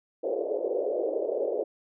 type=band-pass noise; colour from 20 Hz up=white; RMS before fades=-29 dBFS; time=0.23-1.64 s; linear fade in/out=10 ms; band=370 to 570 Hz; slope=48 dB/octave; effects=none